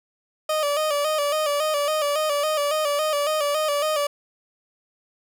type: tone with vibrato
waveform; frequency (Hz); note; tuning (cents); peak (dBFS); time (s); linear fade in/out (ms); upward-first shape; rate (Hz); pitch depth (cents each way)
30% pulse; 598; D5; +31; -18; 0.49-4.07; 5; square; 3.6; 60
effects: none